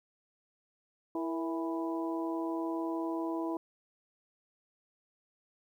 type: harmonic tone with a mistuned harmonic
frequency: 164.81 Hz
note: E3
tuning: in tune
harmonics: 2 / 3 / 4 / 5 / 6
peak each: -33 / -44 / -41 / -46 / -41 dBFS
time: 1.15-3.57 s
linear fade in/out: 2 ms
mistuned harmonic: 3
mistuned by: -86 cents
effects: 11-bit